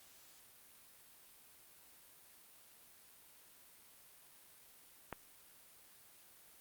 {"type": "click", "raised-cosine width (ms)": 0.5, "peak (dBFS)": -26, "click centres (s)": 5.127, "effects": ["white hiss -62 dBFS RMS until 6.6 s", "Opus 48 kbps"]}